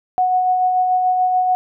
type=tone with tremolo; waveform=sine; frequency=736 Hz; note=F#5; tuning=9 cents flat; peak=-12 dBFS; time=0.18-1.55 s; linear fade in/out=0 ms; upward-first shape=sine; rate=6.9 Hz; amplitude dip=30%; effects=none